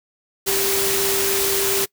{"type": "tone in noise", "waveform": "sine", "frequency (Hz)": 392.8, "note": "G4", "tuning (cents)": 4, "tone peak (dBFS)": -23, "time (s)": [0.46, 1.86], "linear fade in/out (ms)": 20, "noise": "white", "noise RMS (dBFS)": -21, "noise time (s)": [0.46, 1.86], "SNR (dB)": -5, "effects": ["noise-tail reverb RT60 0.1 s tail -23 dB re dry"]}